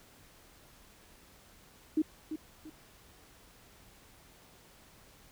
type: tone with echo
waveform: sine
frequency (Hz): 311.1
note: D#4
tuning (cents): 0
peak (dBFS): -24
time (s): 1.97-2.02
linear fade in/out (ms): 5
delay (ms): 340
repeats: 2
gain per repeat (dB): -10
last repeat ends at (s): 2.7
effects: pink hiss -59 dBFS RMS until 5.31 s